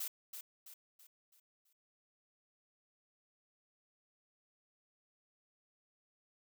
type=noise with echo; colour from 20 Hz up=blue; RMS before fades=-40 dBFS; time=0-0.08 s; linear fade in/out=5 ms; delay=330 ms; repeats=5; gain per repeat=-7 dB; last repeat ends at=1.73 s; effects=none